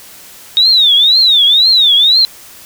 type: tone with vibrato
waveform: sine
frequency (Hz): 3729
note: A#7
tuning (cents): 0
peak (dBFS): -5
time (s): 0.57-2.25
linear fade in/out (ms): 0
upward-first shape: triangle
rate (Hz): 2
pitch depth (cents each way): 240
effects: white hiss -36 dBFS RMS until 2.65 s